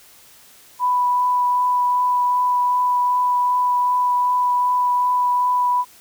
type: tone with vibrato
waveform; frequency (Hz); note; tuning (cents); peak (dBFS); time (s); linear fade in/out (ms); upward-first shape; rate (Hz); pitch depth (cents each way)
sine; 989; B5; +2; -15; 0.79-5.85; 50; triangle; 2.6; 10
effects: white hiss -48 dBFS RMS until 6 s